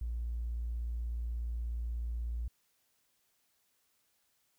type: tone with tanh clipping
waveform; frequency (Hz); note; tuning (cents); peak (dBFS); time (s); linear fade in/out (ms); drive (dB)
triangle; 58.27; A#1; 0; -33; 0.01-2.48; 5; 2
effects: white hiss -75 dBFS RMS until 4.58 s